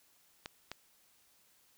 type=clicks; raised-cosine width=0.2 ms; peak=-23 dBFS; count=2; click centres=0.459 / 0.716 s; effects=white hiss -68 dBFS RMS until 1.77 s